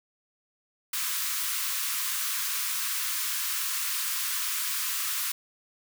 white high-pass noise, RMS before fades -30 dBFS, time 0.93-5.32 s, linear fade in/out 5 ms, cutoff 1000 Hz, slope 96 dB/octave, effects none

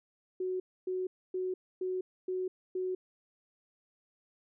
sine tone bursts, 370 Hz, F#4, in tune, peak -31 dBFS, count 6, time 0.4-2.95 s, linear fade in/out 5 ms, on 200 ms, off 270 ms, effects none

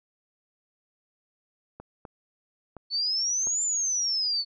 clicks, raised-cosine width 1 ms, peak -27 dBFS, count 4, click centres 1.8 / 2.052 / 2.767 / 3.471 s
sine exponential two-way sweep, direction up then down, 4411 to 7220 to 4411 Hz, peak -24 dBFS, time 2.9-4.45 s, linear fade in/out 50 ms, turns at 3.63 s
effects none

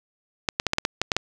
clicks, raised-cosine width 0.2 ms, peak -4 dBFS, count 9, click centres 0.488 / 0.599 / 0.667 / 0.734 / 0.784 / 0.851 / 1.016 / 1.118 / 1.166 s, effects none

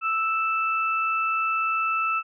sine tone pair together, 1318.5 / 2641 Hz, E6 / E7, 0 / +3 cents, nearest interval octave, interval 1203 cents, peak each -23 / -27 dBFS, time 0.01-2.23 s, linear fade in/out 50 ms, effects none

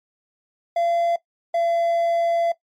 triangle tone pair in turn, 683 / 678.3 Hz, F5 / E5, -39 / +49 cents, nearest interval unison, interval 12 cents, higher first, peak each -16 dBFS, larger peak neither, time 0.76-1.16 / 1.54-2.52 s, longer second, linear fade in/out 5 ms, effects noise-tail reverb RT60 0.1 s tail -17 dB re dry + MP3 64 kbps

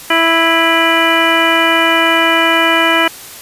harmonic tone with a mistuned harmonic, 329.6 Hz, E4, in tune, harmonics 1 / 2 / 3 / 4 / 5 / 6 / 7 / 9, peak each -17 / -17 / -17 / -17 / -17 / -17 / -17 / -17 dBFS, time 0.1-3.08 s, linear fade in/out 5 ms, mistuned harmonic 7, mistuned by +66 cents, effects white hiss -32 dBFS RMS until 3.41 s + resampled to 32000 Hz

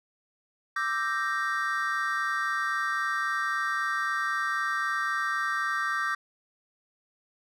triangle chord, E half-diminished seventh, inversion third, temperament equal, 1174.7 / 1318.5 / 1568 / 1864.7 Hz, D6 / E6 / G6 / Bb6, 0 / 0 / 0 / 0 cents, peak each -29 / -33 / -29 / -31 dBFS, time 0.76-6.15 s, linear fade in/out 5 ms, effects none

